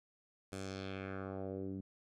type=tone with low-pass filter sweep; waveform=10% pulse; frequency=96.2 Hz; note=G2; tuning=32 cents flat; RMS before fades=-43 dBFS; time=0.52-1.81 s; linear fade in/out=5 ms; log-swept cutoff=10000 to 230 Hz; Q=1.9; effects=none